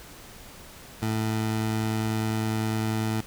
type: tone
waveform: 20% pulse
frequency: 110 Hz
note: A2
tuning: in tune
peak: -20 dBFS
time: 1.02-3.21 s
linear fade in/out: 5 ms
effects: pink hiss -46 dBFS RMS until 3.26 s